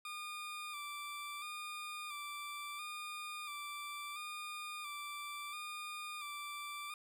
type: tone with vibrato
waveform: 20% pulse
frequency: 1194 Hz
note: D6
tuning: 28 cents sharp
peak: -38 dBFS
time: 0.05-6.94 s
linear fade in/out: 2 ms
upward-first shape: square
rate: 0.73 Hz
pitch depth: 33 cents each way
effects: none